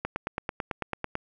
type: click train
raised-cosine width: 0.5 ms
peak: -14 dBFS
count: 11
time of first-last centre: 0.05-1.154 s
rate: 9.06 Hz
effects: none